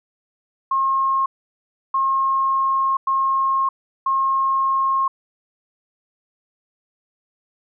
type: tone bursts at uneven times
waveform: sine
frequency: 1075 Hz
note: C6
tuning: 47 cents sharp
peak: -16 dBFS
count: 4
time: 0.71-1.26 / 1.94-2.97 / 3.07-3.69 / 4.06-5.08 s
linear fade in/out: 5 ms
effects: none